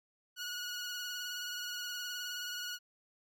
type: tone with vibrato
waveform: 15% pulse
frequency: 1455 Hz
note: F#6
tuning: 29 cents flat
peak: -32 dBFS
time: 0.36-2.79 s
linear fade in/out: 50 ms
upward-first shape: triangle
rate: 19 Hz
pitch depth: 34 cents each way
effects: none